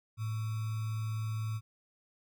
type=tone with sample-and-hold; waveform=sine; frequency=109.5 Hz; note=A2; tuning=8 cents flat; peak=-32 dBFS; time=0.17-1.61 s; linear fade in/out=50 ms; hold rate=1225 Hz; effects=none